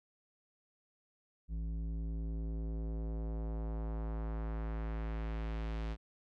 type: tone with low-pass filter sweep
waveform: square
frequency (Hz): 55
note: A1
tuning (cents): 0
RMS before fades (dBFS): -38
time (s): 1.48-5.97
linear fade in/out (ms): 50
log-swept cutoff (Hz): 170 to 4000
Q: 0.95
effects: none